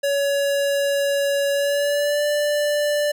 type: tone with pitch glide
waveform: square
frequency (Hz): 563 to 588.6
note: C#5 to D5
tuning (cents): +27 to +4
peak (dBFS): -19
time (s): 0.03-3.12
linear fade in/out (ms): 10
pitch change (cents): +77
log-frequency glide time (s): 1.52-2.25
effects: none